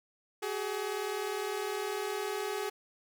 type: tone pair together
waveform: sawtooth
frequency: 381.1 / 420.9 Hz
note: G4 / G#4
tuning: -49 / +23 cents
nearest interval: major second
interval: 172 cents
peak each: -33 / -31 dBFS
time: 0.42-2.7 s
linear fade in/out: 10 ms
effects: none